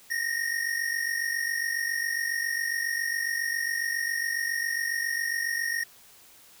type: tone pair together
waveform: square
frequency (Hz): 1837.7 / 1885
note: A#6 / A#6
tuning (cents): -25 / +19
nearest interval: unison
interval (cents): 44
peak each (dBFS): -30 / -31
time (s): 0.1-5.84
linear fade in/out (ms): 10
effects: white hiss -54 dBFS RMS until 6.6 s